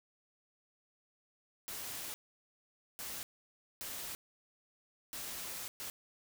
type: noise bursts at uneven times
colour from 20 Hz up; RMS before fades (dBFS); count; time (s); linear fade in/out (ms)
white; -43; 5; 1.68-2.14 / 2.99-3.23 / 3.81-4.15 / 5.13-5.68 / 5.8-5.9; 0
effects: none